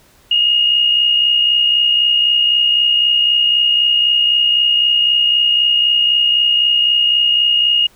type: tone with amplitude modulation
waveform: sine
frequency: 2858 Hz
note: F7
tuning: 39 cents sharp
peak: -8 dBFS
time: 0.31-7.87 s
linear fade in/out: 5 ms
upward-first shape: sine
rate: 63.9 Hz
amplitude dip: 45%
effects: pink hiss -50 dBFS RMS until 7.95 s